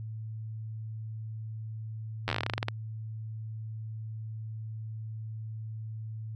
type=slowing click train; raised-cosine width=0.3 ms; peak=-13 dBFS; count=16; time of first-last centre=2.28-2.684 s; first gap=10 ms; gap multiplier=1.13; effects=added 110 Hz sine -36 dBFS peak until 6.35 s